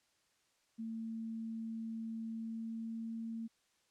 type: tone with pitch glide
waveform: sine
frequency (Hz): 225 to 226.7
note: A3 to A#3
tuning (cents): +39 to -48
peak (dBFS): -39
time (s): 0.78-3.48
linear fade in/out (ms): 20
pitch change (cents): +13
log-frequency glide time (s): 2.3-3.17
effects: white hiss -75 dBFS RMS until 3.9 s + low-pass 8000 Hz 12 dB/octave